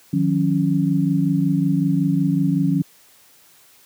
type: tone cluster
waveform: sine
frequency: 155.7 / 181.1 / 277 Hz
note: D#3 / F#3 / C#4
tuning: +2 / -37 / -1 cents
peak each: -20 dBFS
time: 0.13-2.82 s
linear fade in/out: 5 ms
effects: white hiss -52 dBFS RMS until 3.85 s + high-pass 80 Hz 12 dB/octave